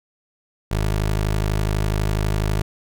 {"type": "tone", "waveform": "20% pulse", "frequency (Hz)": 52.1, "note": "G#1", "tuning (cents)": 6, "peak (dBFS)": -14, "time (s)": [0.71, 2.62], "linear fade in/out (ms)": 5, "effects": []}